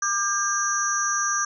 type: tone cluster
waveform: sine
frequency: 1195 / 1598 / 5870 / 6370 Hz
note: D6 / G6 / F#8 / G8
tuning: +30 / +33 / -15 / +27 cents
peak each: -26 / -27 / -26 / -30 dBFS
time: 0.02-1.45 s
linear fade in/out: 5 ms
effects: none